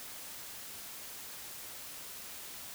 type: silence
effects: white hiss -46 dBFS RMS until 2.74 s